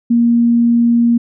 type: tone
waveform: sine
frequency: 235.4 Hz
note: A#3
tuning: 17 cents sharp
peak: -8 dBFS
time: 0.1-1.18 s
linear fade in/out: 10 ms
effects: none